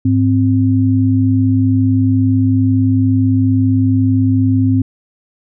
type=tone pair together; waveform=sine; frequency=103.82 / 261.6 Hz; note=G#2 / C4; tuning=0 / 0 cents; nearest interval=octave + major third; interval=1600 cents; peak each=-12 dBFS; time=0.05-4.82 s; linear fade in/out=5 ms; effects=none